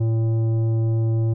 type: tone with tanh clipping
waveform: sine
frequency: 112.9 Hz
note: A2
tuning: 45 cents sharp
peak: -19 dBFS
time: 0-1.34 s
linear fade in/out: 10 ms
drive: 10 dB
effects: none